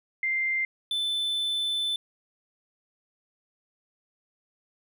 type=tone pair in turn; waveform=sine / triangle; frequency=2093 / 3520 Hz; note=C7 / A7; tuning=0 / 0 cents; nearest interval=major sixth; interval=900 cents; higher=second; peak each=-24 dBFS; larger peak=neither; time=0.23-0.65 / 0.91-1.96 s; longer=second; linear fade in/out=2 ms; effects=none